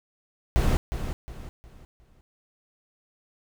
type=noise with echo; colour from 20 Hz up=brown; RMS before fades=-21 dBFS; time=0.56-0.77 s; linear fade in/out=0 ms; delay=360 ms; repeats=4; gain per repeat=-9 dB; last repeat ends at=2.21 s; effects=none